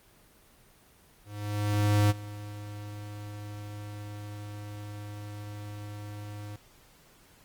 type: tone with ADSR envelope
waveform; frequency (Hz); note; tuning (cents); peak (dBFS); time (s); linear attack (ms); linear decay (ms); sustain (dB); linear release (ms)
square; 103.83; G#2; 0; -20; 1.24-6.56; 860; 28; -19; 3
effects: pink hiss -59 dBFS RMS until 7.44 s + Opus 24 kbps